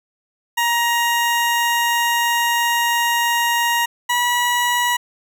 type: tone pair in turn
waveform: 20% pulse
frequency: 943 / 969.5 Hz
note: A#5 / B5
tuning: +20 / -32 cents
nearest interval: unison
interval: 48 cents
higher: second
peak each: -11 dBFS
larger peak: neither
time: 0.57-3.86 / 4.09-4.97 s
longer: first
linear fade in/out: 10 ms
effects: none